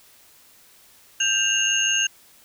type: tone cluster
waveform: sine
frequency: 1576 / 2725 / 2831 / 6440 Hz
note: G6 / F7 / F7 / G8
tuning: +9 / -43 / +23 / +46 cents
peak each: -27 / -27 / -22 / -23 dBFS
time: 1.2-2.07 s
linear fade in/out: 5 ms
effects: white hiss -53 dBFS RMS until 2.44 s